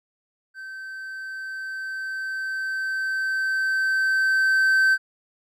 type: tone with level ramp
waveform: triangle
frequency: 1547 Hz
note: G6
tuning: 23 cents flat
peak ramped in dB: -33 to -13 dBFS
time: 0.54-4.98 s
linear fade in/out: 50 ms
effects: none